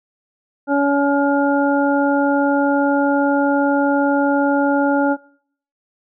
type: harmonic tone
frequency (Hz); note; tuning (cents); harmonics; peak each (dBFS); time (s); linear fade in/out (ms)
282.5; C#4; +33; 1 / 2 / 3 / 5; -16 / -19 / -21 / -23; 0.67-5.17; 50
effects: noise-tail reverb RT60 0.6 s tail -22 dB re dry